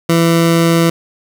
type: tone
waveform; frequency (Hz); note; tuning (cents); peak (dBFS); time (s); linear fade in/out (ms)
20% pulse; 166.9; E3; +22; -4; 0.09-0.9; 5
effects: none